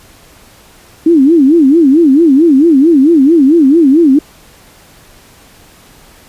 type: tone with vibrato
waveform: sine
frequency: 300 Hz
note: D4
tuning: 37 cents sharp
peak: -3 dBFS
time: 1.06-4.19 s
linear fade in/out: 5 ms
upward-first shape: sine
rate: 4.5 Hz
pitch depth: 240 cents each way
effects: pink hiss -41 dBFS RMS until 6.28 s + resampled to 32000 Hz